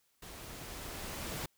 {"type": "noise with level ramp", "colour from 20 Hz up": "pink", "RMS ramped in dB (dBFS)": [-49, -39], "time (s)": [0.22, 1.46], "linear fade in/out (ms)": 5, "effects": ["white hiss -74 dBFS RMS until 1.57 s"]}